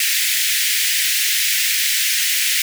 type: high-pass noise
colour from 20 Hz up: pink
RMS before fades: -18 dBFS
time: 0-2.62 s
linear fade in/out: 2 ms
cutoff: 1800 Hz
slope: 48 dB/octave
effects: none